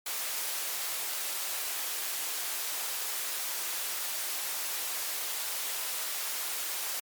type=high-pass noise; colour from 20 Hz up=white; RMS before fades=-34 dBFS; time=0.06-7 s; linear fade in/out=5 ms; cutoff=510 Hz; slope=12 dB/octave; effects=MP3 96 kbps